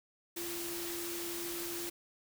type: tone in noise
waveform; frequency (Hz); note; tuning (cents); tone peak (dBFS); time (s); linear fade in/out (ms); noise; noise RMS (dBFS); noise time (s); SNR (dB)
sine; 343.6; F4; -28; -41; 0.36-1.9; 10; white; -41; 0.36-1.9; -3
effects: none